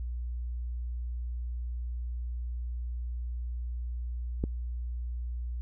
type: click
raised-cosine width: 3 ms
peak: -17 dBFS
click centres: 4.439 s
effects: added 60 Hz sine -32 dBFS peak until 5.61 s